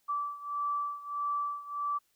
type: beating tone pair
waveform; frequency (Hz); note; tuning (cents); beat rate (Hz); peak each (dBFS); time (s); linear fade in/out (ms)
sine; 1160 / 1161.6; D6 / D6; -22 / -19; 1.6; -33 / -36; 0.08-1.99; 20
effects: white hiss -73 dBFS RMS until 2.15 s